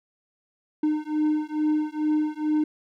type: beating tone pair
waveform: triangle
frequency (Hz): 303.9 / 306.2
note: D#4 / D#4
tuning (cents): -41 / -28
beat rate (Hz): 2.3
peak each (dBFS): -23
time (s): 0.83-2.64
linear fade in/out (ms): 5
effects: none